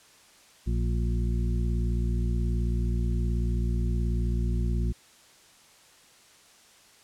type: harmonic tone with a mistuned harmonic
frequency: 58.7 Hz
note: A#1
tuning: 13 cents sharp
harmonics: 1 / 2 / 3 / 4 / 6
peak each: -25 / -31 / -35 / -37 / -41 dBFS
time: 0.66-4.93 s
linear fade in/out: 20 ms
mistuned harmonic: 4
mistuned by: -22 cents
effects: white hiss -56 dBFS RMS until 7.03 s + low-pass 9000 Hz 12 dB/octave